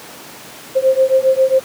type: beating tone pair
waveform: sine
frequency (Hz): 523.3 / 530.7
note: C5 / C5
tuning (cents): 0 / +24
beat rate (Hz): 7.4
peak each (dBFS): -13 / -13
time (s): 0.75-1.6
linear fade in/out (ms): 20
effects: pink hiss -35 dBFS RMS until 1.64 s + high-pass 200 Hz 12 dB/octave